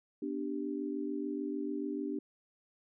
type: chord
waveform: sine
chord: G major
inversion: first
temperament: equal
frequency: 246.9 / 293.7 / 392 Hz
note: B3 / D4 / G4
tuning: 0 / 0 / 0 cents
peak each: -40 / -36 / -40 dBFS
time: 0.22-2.19 s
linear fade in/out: 5 ms
effects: none